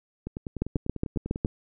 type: two click trains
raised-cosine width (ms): 3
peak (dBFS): -20 / -12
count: 13 / 7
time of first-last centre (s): 0.27-1.458 / 0.62-1.449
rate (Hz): 10.1 / 7.24
effects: none